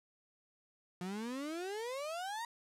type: exponential sweep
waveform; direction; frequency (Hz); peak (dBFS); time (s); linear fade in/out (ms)
35% pulse; up; 174.9 to 960; -37; 1.01-2.45; 2
effects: low-pass 11000 Hz 12 dB/octave